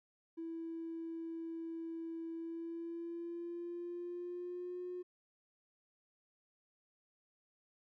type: tone with pitch glide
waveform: triangle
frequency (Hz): 329.6 to 359.4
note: E4 to F4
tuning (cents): 0 to +50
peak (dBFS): -37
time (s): 0.37-5.03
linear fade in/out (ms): 20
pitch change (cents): +150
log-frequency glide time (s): 2.32-4.83
effects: tanh soft clip ceiling -38 dBFS